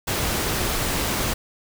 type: noise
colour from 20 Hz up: pink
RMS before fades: -24 dBFS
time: 0.07-1.34 s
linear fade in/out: 10 ms
effects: none